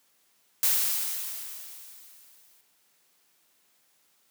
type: noise with exponential decay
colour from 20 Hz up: blue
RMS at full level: -22 dBFS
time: 0.63-2.61 s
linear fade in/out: 2 ms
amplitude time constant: 430 ms
effects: white hiss -67 dBFS RMS until 4.3 s + high-pass 150 Hz 12 dB/octave